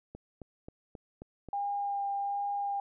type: click train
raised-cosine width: 2 ms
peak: -30 dBFS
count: 6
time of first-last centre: 0.15-1.487 s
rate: 3.74 Hz
type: tone with vibrato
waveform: sine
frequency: 804 Hz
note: G5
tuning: 44 cents sharp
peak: -30 dBFS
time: 1.53-2.8 s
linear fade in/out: 2 ms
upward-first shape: sine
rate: 1.3 Hz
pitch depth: 11 cents each way
effects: none